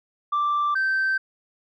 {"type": "tone pair in turn", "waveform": "sine", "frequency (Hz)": [1174.7, 1553.5], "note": ["D6", "G6"], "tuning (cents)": [0, -16], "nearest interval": "perfect fourth", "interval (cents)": 484, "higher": "second", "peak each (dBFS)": -18, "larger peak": "neither", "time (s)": [[0.32, 0.75], [0.75, 1.18]], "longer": "neither", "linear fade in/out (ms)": 10, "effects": ["tanh soft clip ceiling -18 dBFS"]}